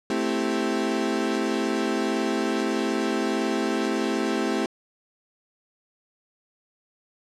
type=chord; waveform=35% pulse; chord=A minor seventh; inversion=none; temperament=equal; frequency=220 / 261.6 / 329.6 / 392 Hz; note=A3 / C4 / E4 / G4; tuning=0 / 0 / 0 / 0 cents; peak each=-27 dBFS; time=0.1-4.66 s; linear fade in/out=2 ms; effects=low-pass 7000 Hz 12 dB/octave